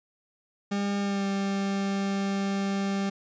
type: tone with pitch glide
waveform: 40% pulse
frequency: 200.9 to 196.99 Hz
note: G3 to G3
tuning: +43 to +9 cents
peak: -25 dBFS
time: 0.71-3.1 s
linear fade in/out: 10 ms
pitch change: -34 cents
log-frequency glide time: 1-1.25 s
effects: resampled to 16000 Hz